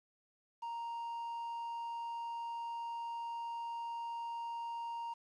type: tone with quantisation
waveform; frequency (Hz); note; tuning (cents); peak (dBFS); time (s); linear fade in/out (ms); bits
triangle; 932.3; A#5; 0; -37; 0.62-5.14; 10; 10
effects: low-pass 7000 Hz 12 dB/octave